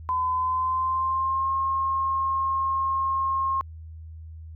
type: tone with pitch glide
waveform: sine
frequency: 1016 to 1072.7 Hz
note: B5 to C6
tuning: +49 to +43 cents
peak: -22 dBFS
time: 0.09-3.61 s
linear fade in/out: 0 ms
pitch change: +94 cents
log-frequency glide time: 0.33-1.51 s
effects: added 80 Hz sine -38 dBFS peak until 4.55 s